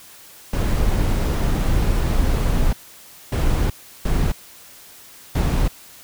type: noise bursts at uneven times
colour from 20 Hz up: brown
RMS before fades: -18 dBFS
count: 4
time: 0.53-2.73 / 3.32-3.7 / 4.05-4.32 / 5.35-5.68 s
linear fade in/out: 5 ms
effects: white hiss -44 dBFS RMS until 6.03 s